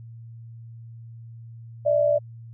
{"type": "tone pair together", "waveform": "sine", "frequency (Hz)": [587.8, 649], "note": ["D5", "E5"], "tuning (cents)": [1, -27], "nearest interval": "major second", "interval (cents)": 172, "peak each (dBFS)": [-18, -24], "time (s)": [1.85, 2.19], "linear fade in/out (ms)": 20, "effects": ["added 115 Hz sine -39 dBFS peak until 2.53 s"]}